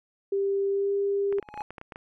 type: tone with pitch glide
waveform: sine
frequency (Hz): 395.2 to 399.6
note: G4 to G4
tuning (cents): +14 to +33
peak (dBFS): -23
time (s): 0.32-1.4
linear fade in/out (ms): 5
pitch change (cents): +19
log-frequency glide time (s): 0.69-0.92
type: clicks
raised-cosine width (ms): 0.5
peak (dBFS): -25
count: 12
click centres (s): 1.326 / 1.385 / 1.427 / 1.488 / 1.541 / 1.576 / 1.607 / 1.706 / 1.782 / 1.814 / 1.922 / 1.959
type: tone with exponential growth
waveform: triangle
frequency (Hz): 840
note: G#5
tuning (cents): +19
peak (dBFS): -27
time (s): 1.39-1.62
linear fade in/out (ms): 1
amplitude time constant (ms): 49
effects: none